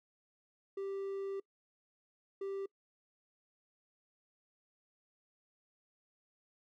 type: tone bursts at uneven times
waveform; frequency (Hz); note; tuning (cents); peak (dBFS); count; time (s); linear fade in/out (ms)
triangle; 392; G4; 0; -35; 2; 0.77-1.4 / 2.41-2.66; 5
effects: noise-tail reverb RT60 0.1 s tail -25 dB re dry